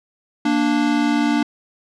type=tone pair together; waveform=square; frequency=233.1 / 293.7 Hz; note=A#3 / D4; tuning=0 / 0 cents; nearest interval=major third; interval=400 cents; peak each=-21 / -18 dBFS; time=0.45-1.43 s; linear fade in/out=5 ms; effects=low-pass 5000 Hz 12 dB/octave

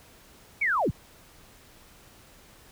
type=linear sweep; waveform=sine; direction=down; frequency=2349 to 32.7 Hz; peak=-22 dBFS; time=0.61-0.91 s; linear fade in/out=10 ms; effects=pink hiss -54 dBFS RMS until 2.71 s

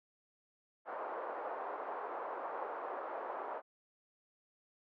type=band-pass noise; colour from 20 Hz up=white; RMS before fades=-42 dBFS; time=0.85-3.62 s; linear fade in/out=50 ms; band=430 to 1100 Hz; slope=24 dB/octave; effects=none

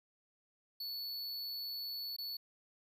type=tone with dropouts; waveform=square; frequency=4435 Hz; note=C#8; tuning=in tune; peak=-40 dBFS; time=0.8-2.37 s; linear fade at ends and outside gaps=5 ms; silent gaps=2.165-2.184 s; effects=none

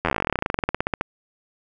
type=slowing click train; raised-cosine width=0.5 ms; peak=-6 dBFS; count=30; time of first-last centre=0.05-1.011 s; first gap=11 ms; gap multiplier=1.07; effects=none

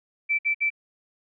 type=tone bursts; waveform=sine; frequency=2327 Hz; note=D7; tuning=17 cents flat; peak=-20 dBFS; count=3; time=0.29-0.703 s; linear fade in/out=20 ms; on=99 ms; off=58 ms; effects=none

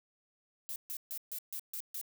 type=noise bursts; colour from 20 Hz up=violet; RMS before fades=-40 dBFS; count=7; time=0.69-2.013 s; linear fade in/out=0 ms; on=69 ms; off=140 ms; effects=none

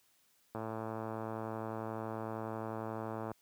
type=click train; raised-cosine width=1 ms; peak=-26 dBFS; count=308; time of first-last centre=0.55-3.316 s; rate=111 Hz; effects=white hiss -71 dBFS RMS until 3.41 s + high-pass 60 Hz 12 dB/octave

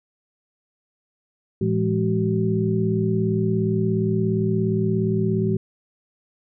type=tone cluster; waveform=sine; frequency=111.7 / 168.9 / 208.8 / 379.1 Hz; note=A2 / E3 / G#3 / F#4; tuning=+27 / +42 / +10 / +42 cents; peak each=-24 dBFS; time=1.61-5.57 s; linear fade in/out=5 ms; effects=none

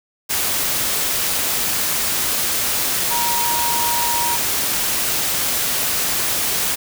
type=tone in noise; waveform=sine; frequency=946 Hz; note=A#5; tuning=25 cents sharp; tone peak=-21 dBFS; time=3.1-4.37 s; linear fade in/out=20 ms; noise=white; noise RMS=-20 dBFS; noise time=0.29-6.76 s; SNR=-4 dB; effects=none

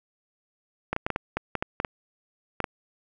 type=clicks; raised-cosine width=0.5 ms; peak=-11 dBFS; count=12; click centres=0.93 / 0.964 / 1.065 / 1.103 / 1.161 / 1.37 / 1.553 / 1.625 / 1.801 / 1.848 / 2.603 / 2.642 s; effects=none

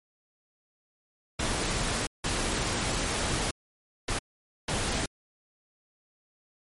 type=noise bursts at uneven times; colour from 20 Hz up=pink; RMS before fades=-29 dBFS; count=4; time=1.39-2.07 / 2.24-3.51 / 4.08-4.19 / 4.68-5.06 s; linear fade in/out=5 ms; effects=MP3 48 kbps

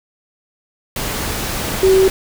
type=tone in noise; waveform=sine; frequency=380.8 Hz; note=F#4; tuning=50 cents sharp; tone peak=-8 dBFS; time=1.83-2.08 s; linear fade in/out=2 ms; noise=pink; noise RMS=-22 dBFS; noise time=0.96-2.1 s; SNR=+11 dB; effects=none

